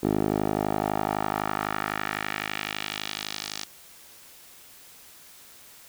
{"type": "tone with band-pass filter sweep", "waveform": "10% pulse", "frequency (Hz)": 51.91, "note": "G#1", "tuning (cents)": 0, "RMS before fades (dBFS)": -29, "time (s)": [0.03, 3.65], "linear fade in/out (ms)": 5, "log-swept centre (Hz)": [380, 5400], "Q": 1.5, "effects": ["white hiss -50 dBFS RMS until 5.88 s"]}